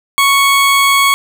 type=tone; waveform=20% pulse; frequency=1108.7 Hz; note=C#6; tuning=in tune; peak=-3 dBFS; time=0.18-1.14 s; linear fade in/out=0 ms; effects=none